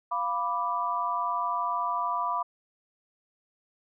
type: chord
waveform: sine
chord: B diminished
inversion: second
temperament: equal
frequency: 698.5 / 987.8 / 1174.7 Hz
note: F5 / B5 / D6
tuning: 0 / 0 / 0 cents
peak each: -34 / -29 / -30 dBFS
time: 0.11-2.43 s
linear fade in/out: 10 ms
effects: none